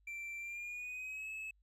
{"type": "tone with pitch glide", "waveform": "triangle", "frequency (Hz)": [2349, 2591], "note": ["D7", "E7"], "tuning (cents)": [0, -30], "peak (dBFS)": -40, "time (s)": [0.07, 1.51], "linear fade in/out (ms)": 5, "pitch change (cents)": 170, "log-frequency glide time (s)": [0.38, 1.3], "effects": ["added 50 Hz sine -68 dBFS peak until 1.62 s"]}